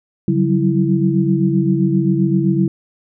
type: tone cluster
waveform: sine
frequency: 141.6 / 182.3 / 190 / 330.2 Hz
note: C#3 / F#3 / F#3 / E4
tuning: +37 / -25 / +46 / +3 cents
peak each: -18 dBFS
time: 0.28-2.68 s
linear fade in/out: 2 ms
effects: none